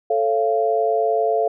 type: chord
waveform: sine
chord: A augmented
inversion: none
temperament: just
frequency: 440 / 550 / 687.5 Hz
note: A4 / C#5 / E#5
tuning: 0 / -14 / -27 cents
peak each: -20 / -25 / -19 dBFS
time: 0.1-1.48 s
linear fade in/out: 5 ms
effects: none

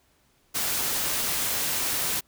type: noise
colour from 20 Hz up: white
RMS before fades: -27 dBFS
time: 0.54-2.21 s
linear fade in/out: 20 ms
effects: pink hiss -65 dBFS RMS until 2.27 s

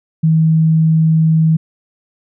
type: tone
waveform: sine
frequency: 160 Hz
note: D#3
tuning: 49 cents sharp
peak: -8 dBFS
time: 0.23-1.57 s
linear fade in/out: 10 ms
effects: none

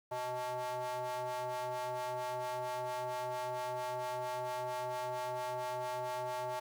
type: ring-modulated tone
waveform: square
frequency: 125.7 Hz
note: B2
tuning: 31 cents sharp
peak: -34 dBFS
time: 0.11-6.6 s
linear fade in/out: 10 ms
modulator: 752 Hz
effects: 10-bit

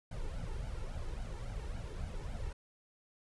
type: noise with flanger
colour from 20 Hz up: brown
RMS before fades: -40 dBFS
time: 0.11-2.53 s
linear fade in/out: 5 ms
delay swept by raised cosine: 1.3 to 2.28 ms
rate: 3.6 Hz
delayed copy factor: +0.7
effects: resampled to 24000 Hz

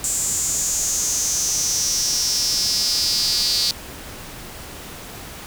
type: tone with high-pass filter sweep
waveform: sawtooth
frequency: 240.9 Hz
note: B3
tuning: 43 cents flat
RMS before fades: -21 dBFS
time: 0.04-3.71 s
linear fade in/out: 2 ms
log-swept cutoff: 7500 to 4500 Hz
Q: 6.8
effects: pink hiss -36 dBFS RMS until 5.46 s

